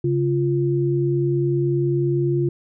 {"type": "tone pair together", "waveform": "sine", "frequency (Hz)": [138.06, 347.9], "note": ["C#3", "F4"], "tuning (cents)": [-7, -7], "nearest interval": "octave + major third", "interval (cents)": 1600, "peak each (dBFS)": -20, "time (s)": [0.04, 2.49], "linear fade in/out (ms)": 5, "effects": []}